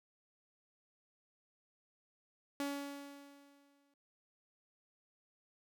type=tone with exponential decay; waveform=sawtooth; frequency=282.4 Hz; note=C#4; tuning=32 cents sharp; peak=-31 dBFS; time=2.6-3.94 s; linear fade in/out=1 ms; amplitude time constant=290 ms; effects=none